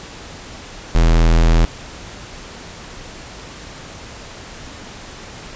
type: tone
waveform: square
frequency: 41.2 Hz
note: E1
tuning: in tune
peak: -10 dBFS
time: 0.95-1.65 s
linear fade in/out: 0 ms
effects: pink hiss -35 dBFS RMS until 5.55 s + resampled to 16000 Hz